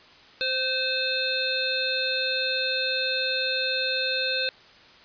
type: harmonic tone with a mistuned harmonic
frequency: 521 Hz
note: C5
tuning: 7 cents flat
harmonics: 1 / 3 / 5 / 7 / 8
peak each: -31 / -31 / -30 / -30 / -29 dBFS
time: 0.41-4.49 s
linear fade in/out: 0 ms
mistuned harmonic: 3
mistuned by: -23 cents
effects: white hiss -51 dBFS RMS until 5.04 s + resampled to 11025 Hz